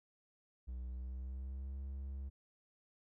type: tone with pitch glide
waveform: triangle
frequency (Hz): 62.2 to 67.83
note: B1 to C#2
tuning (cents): +13 to -37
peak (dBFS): -39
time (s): 0.67-2.3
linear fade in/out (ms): 20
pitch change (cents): +150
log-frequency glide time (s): 0.88-1.78
effects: none